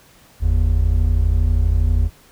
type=tone pair together; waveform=triangle; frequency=47.48 / 79.9 Hz; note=F#1 / D#2; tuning=+45 / +47 cents; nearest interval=major sixth; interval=902 cents; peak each=-14 dBFS; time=0.4-2.1 s; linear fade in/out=50 ms; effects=pink hiss -50 dBFS RMS until 2.31 s